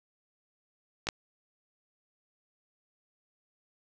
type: clicks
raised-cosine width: 0.2 ms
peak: -17 / -10 dBFS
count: 2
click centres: 1.07 / 1.088 s
effects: none